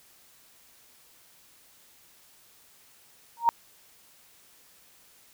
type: tone with exponential growth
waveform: sine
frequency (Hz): 932.3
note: A#5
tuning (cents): 0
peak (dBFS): -13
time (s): 3.37-3.49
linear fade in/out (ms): 0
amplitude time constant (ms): 26
effects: white hiss -58 dBFS RMS until 5.33 s